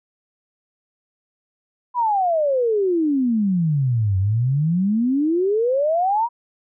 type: exponential two-way sweep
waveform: sine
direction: down then up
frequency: 1008 to 92.6 to 973 Hz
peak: -16 dBFS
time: 1.94-6.29 s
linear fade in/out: 50 ms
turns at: 4.18 s
effects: none